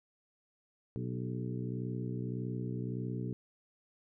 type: harmonic tone with a mistuned harmonic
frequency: 61.7 Hz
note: B1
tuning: 1 cent flat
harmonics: 2 / 3 / 4 / 5 / 6 / 7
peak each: -37 / -41 / -43 / -45 / -47 / -48 dBFS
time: 0.96-3.33 s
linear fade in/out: 0 ms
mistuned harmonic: 6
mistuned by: +37 cents
effects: none